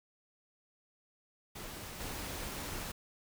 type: noise with level steps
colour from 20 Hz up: pink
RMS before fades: -45 / -41 dBFS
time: 1.55-2.92 s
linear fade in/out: 10 ms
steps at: 2 s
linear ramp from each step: 5 ms
effects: none